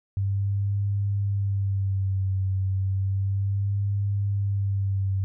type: tone with vibrato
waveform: sine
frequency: 98 Hz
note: G2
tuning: in tune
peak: -22 dBFS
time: 0.17-5.24 s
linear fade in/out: 0 ms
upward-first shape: sine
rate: 0.32 Hz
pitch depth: 45 cents each way
effects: none